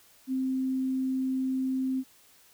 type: tone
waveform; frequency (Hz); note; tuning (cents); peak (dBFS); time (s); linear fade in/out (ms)
sine; 261.6; C4; 0; -26; 0.27-2.04; 50
effects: white hiss -59 dBFS RMS until 2.53 s